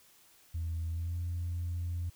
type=tone with pitch glide; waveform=sine; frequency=82.41 to 86.41 Hz; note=E2 to F2; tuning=0 to -18 cents; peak=-31 dBFS; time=0.54-2.1 s; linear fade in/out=10 ms; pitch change=+82 cents; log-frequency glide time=0.91-1.17 s; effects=tanh soft clip ceiling -29 dBFS + white hiss -62 dBFS RMS until 2.15 s